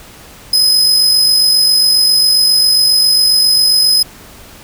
40% pulse tone with amplitude modulation, 5060 Hz, D#8, 28 cents sharp, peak -5 dBFS, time 0.53-4.03 s, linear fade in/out 5 ms, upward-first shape sine, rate 47.4 Hz, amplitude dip 35%, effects pink hiss -37 dBFS RMS until 4.63 s

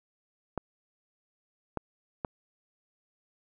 clicks, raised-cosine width 1 ms, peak -17 dBFS, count 3, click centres 0.577 / 1.773 / 2.248 s, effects none

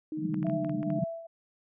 sine tone with pitch glide, 310 to 301.5 Hz, D#4 to D4, -6 to +46 cents, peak -32 dBFS, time 0.12-0.99 s, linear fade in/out 2 ms, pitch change -48 cents, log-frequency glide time 0.48-0.74 s
pink band-pass noise, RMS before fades -33 dBFS, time 0.17-1.04 s, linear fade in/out 2 ms, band 140 to 220 Hz, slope 96 dB/octave
clicks, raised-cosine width 0.5 ms, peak -30 dBFS, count 8, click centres 0.343 / 0.429 / 0.468 / 0.498 / 0.647 / 0.695 / 0.83 / 0.903 s
sine tone with tremolo, 664 Hz, E5, 12 cents sharp, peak -30 dBFS, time 0.44-1.27 s, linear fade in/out 10 ms, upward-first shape triangle, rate 2.2 Hz, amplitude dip 80%
effects none

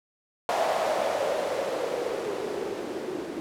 violet noise with low-pass filter sweep, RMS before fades -29 dBFS, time 0.49-3.4 s, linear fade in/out 0 ms, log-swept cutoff 700 to 330 Hz, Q 4.2, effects none

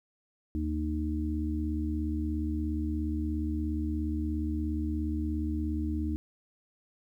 harmonic tone, 77 Hz, D#2, 17 cents flat, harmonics 1 / 3 / 4, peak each -31 / -36 / -33 dBFS, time 0.55-6.16 s, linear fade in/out 0 ms, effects 11-bit

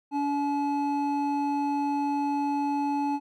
triangle tone pair together, 285.5 / 856.5 Hz, D4 / A5, -49 / -47 cents, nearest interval octave + perfect fifth, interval 1902 cents, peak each -25 dBFS, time 0.11-3.2 s, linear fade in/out 50 ms, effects none

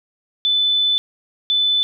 sine tone pair in turn, 3505 / 3505 Hz, A7 / A7, -7 / -7 cents, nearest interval unison, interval 0 cents, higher neither, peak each -14 dBFS, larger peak neither, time 0.45-0.98 / 1.5-1.83 s, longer first, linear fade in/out 0 ms, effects none

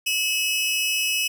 sawtooth tone pair together, 2582 / 2939 Hz, E7 / F#7, -37 / -12 cents, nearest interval major second, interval 225 cents, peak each -20 / -22 dBFS, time 0.06-1.28 s, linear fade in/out 10 ms, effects none

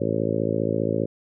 harmonic tone, 55 Hz, A1, in tune, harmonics 2 / 3 / 4 / 5 / 6 / 7 / 8 / 9 / 10, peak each -30 / -30 / -30 / -30 / -30 / -30 / -30 / -30 / -30 dBFS, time 0-1.06 s, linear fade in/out 10 ms, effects none

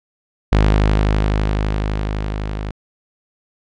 sawtooth tone with level ramp, 51.91 Hz, G#1, in tune, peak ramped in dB -6 to -19 dBFS, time 0.52-2.71 s, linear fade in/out 5 ms, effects low-pass 4000 Hz 12 dB/octave

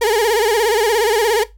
35% pulse tone with vibrato, 442.8 Hz, A4, 11 cents sharp, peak -11 dBFS, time 0.01-1.44 s, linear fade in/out 10 ms, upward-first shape sine, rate 17 Hz, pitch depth 130 cents each way, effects noise-tail reverb RT60 0.2 s tail -17 dB re dry + added 50 Hz sine -41 dBFS peak until 1.57 s

